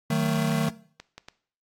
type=chord; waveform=square; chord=D# diminished; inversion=none; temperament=just; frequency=155.56 / 186.68 / 224 Hz; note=D#3 / F#3 / A3; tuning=0 / +16 / +31 cents; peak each=-26 / -30 / -27 dBFS; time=0.1-0.69 s; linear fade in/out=5 ms
type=clicks; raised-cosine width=0.2 ms; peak=-23 dBFS; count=3; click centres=1 / 1.18 / 1.285 s
effects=noise-tail reverb RT60 0.5 s tail -18 dB re dry + AAC 64 kbps